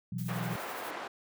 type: chord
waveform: sine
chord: B suspended fourth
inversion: none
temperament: equal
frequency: 123.47 / 164.81 / 185 Hz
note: B2 / E3 / F#3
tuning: 0 / 0 / 0 cents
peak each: -37 / -38 / -37 dBFS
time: 0.12-0.56 s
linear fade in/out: 5 ms
type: noise with tremolo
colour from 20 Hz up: blue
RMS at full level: -46 dBFS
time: 0.18-0.91 s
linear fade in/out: 5 ms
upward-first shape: triangle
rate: 12 Hz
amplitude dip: 55%
type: band-pass noise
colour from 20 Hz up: white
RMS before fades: -40 dBFS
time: 0.28-1.08 s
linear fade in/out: 10 ms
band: 340 to 1400 Hz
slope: 12 dB/octave
effects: none